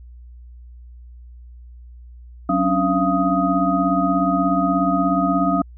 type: tone cluster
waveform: sine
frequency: 185.7 / 271.2 / 287.9 / 684 / 1251 Hz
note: F#3 / C#4 / D4 / F5 / D#6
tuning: +7 / -38 / -34 / -36 / +9 cents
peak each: -22 dBFS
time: 2.49-5.62 s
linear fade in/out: 5 ms
effects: added 60 Hz sine -38 dBFS peak until 5.77 s